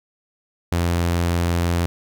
sawtooth tone, 86 Hz, F2, 26 cents flat, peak -14 dBFS, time 0.72-1.86 s, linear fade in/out 0 ms, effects none

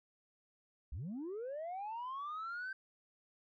sine linear sweep, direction up, 52.3 to 1568 Hz, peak -38 dBFS, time 0.92-2.73 s, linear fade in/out 5 ms, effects tanh soft clip ceiling -38 dBFS

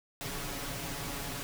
pink noise with comb filter, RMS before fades -38 dBFS, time 0.21-1.43 s, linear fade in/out 0 ms, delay 7.1 ms, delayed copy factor +0.75, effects none

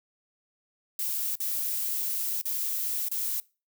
violet noise with dropouts, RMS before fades -30 dBFS, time 0.99-3.4 s, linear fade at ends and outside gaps 1 ms, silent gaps 1.354-1.403 / 2.414-2.455 / 3.085-3.115 s, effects noise-tail reverb RT60 0.3 s tail -22 dB re dry

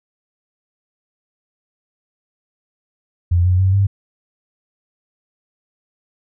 sine tone with pitch steps, 87.31 / 90.97 / 94.77 / 98.74 Hz, F2 / F#2 / F#2 / G2, 0 / -29 / +42 / +13 cents, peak -11 dBFS, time 3.31-3.87 s, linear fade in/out 10 ms, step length 140 ms, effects none

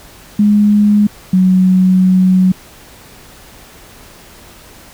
sine tone pair in turn, 207.7 / 185.54 Hz, G#3 / F#3, 0 / +5 cents, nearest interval major second, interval 195 cents, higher first, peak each -6 dBFS, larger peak neither, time 0.39-1.07 / 1.33-2.52 s, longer second, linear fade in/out 5 ms, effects pink hiss -39 dBFS RMS until 4.93 s

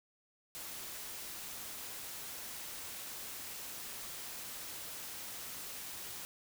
white noise, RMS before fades -45 dBFS, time 0.55-6.25 s, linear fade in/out 0 ms, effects none

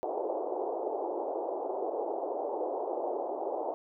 pink band-pass noise, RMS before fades -34 dBFS, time 0.03-3.74 s, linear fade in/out 0 ms, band 350 to 860 Hz, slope 48 dB/octave, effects none

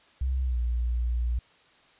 sine tone with pitch glide, 65 to 59.61 Hz, C2 to A#1, -11 to +39 cents, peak -24 dBFS, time 0.21-1.39 s, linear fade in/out 5 ms, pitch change -150 cents, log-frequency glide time 0.43-0.58 s, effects white hiss -59 dBFS RMS until 1.99 s + resampled to 8000 Hz

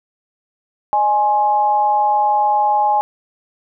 sine tone with amplitude modulation, 835 Hz, G#5, 9 cents sharp, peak -9 dBFS, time 0.93-3.01 s, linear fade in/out 0 ms, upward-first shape sine, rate 227 Hz, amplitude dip 65%, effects none

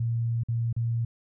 sine tone with dropouts, 116.3 Hz, A#2, 4 cents flat, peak -24 dBFS, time 0-1.05 s, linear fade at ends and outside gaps 5 ms, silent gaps 0.435-0.485 / 0.728-0.764 s, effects none

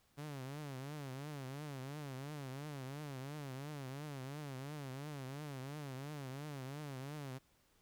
sawtooth tone with vibrato, 140 Hz, C#3, 18 cents sharp, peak -40 dBFS, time 0.17-7.39 s, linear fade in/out 20 ms, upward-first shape triangle, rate 2.9 Hz, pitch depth 170 cents each way, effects pink hiss -73 dBFS RMS until 7.81 s

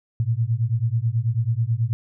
sine beating tone pair, 110.6 / 119.8 Hz, A2 / A#2, +9 / +48 cents, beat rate 9.2 Hz, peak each -22 dBFS, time 0.2-1.93 s, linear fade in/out 0 ms, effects none

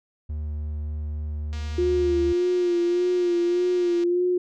triangle tone, 75.3 Hz, D2, 44 cents sharp, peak -25 dBFS, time 0.29-2.33 s, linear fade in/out 10 ms
click train, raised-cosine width 0.2 ms, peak -26 dBFS, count 595, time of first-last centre 1.53-4.036 s, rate 237 Hz
sine tone with vibrato, 353.3 Hz, F4, 20 cents sharp, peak -19 dBFS, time 1.78-4.38 s, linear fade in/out 5 ms, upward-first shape sine, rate 1.7 Hz, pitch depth 37 cents each way
effects none

